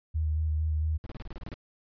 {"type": "tone with vibrato", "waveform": "sine", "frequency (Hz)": 77.78, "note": "D#2", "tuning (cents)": 0, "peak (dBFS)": -25, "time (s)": [0.14, 0.98], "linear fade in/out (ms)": 20, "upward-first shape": "square", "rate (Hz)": 4.4, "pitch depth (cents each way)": 19}
{"type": "noise bursts", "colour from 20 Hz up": "brown", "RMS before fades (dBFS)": -38, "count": 10, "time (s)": [1.04, 1.541], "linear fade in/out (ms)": 0, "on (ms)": 24, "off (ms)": 29}
{"effects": ["resampled to 11025 Hz"]}